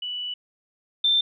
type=tone pair in turn; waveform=sine; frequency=2960 / 3568 Hz; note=F#7 / A7; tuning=0 / +23 cents; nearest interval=minor third; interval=323 cents; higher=second; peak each=-28 / -17 dBFS; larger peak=second; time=0.02-0.34 / 1.04-1.21 s; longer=first; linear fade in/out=5 ms; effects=none